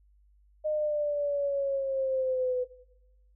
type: exponential sweep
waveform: sine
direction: down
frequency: 615 to 498.2 Hz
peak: -26 dBFS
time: 0.64-2.65 s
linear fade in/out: 20 ms
effects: noise-tail reverb RT60 0.9 s tail -17 dB re dry + added 50 Hz sine -59 dBFS peak until 3.35 s